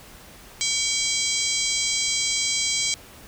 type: harmonic tone with a mistuned harmonic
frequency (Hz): 802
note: G5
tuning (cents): +39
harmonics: 3 / 4 / 5 / 6 / 7 / 8 / 9 / 10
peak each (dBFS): -30 / -30 / -30 / -30 / -30 / -30 / -30 / -30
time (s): 0.61-2.94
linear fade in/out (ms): 0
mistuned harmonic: 3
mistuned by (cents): -98
effects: pink hiss -46 dBFS RMS until 3.27 s